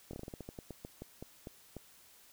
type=slowing click train; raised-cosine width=2 ms; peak=-30 dBFS; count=16; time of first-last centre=0.11-1.767 s; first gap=23 ms; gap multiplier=1.2; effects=white hiss -61 dBFS RMS until 2.32 s